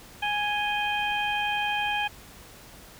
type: harmonic tone with a mistuned harmonic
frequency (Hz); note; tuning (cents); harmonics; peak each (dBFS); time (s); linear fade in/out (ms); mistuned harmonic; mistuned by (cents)
830.6; G#5; 0; 1 / 2 / 3 / 4; -28 / -32 / -30 / -33; 0.22-2.08; 10; 4; -89
effects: pink hiss -48 dBFS RMS until 2.99 s